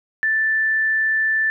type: tone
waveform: sine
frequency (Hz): 1763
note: A6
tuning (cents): +3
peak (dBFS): -16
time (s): 0.23-1.5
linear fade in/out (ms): 0
effects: none